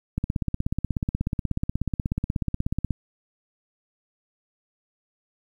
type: click train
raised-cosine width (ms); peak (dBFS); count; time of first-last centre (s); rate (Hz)
5; -12; 46; 0.18-2.907; 16.5
effects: 9-bit